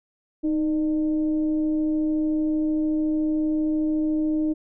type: tone with frequency modulation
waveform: sine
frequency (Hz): 310.2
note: D#4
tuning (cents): -5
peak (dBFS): -20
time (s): 0.43-4.54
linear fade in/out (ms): 20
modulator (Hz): 293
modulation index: 0.33
effects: none